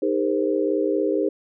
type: chord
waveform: sine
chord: C minor seventh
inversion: first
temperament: equal with one note detuned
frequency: 311.1 / 401.9 / 466.2 / 523.3 Hz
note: Eb4 / G4 / Bb4 / C5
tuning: 0 / +43 / 0 / 0 cents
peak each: -24 / -23 / -27 / -26 dBFS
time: 0.02-1.29 s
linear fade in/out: 5 ms
effects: none